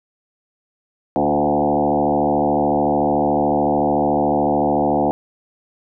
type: tone with frequency modulation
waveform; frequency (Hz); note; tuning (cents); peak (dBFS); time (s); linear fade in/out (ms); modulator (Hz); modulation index
sine; 512; C5; -38; -14; 1.16-5.11; 0; 73.7; 4.3
effects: none